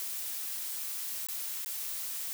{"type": "noise with dropouts", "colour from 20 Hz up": "blue", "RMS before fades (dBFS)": -37, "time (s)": [0, 2.33], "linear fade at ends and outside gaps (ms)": 0, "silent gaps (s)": [[1.27, 1.286], [1.647, 1.66]], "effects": []}